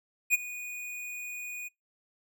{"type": "tone with ADSR envelope", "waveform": "square", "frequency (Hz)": 2465, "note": "D#7", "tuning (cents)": -17, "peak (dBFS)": -19, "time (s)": [0.3, 1.69], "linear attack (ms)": 41, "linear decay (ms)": 22, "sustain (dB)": -18, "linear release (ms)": 20, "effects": ["noise-tail reverb RT60 0.2 s tail -26 dB re dry"]}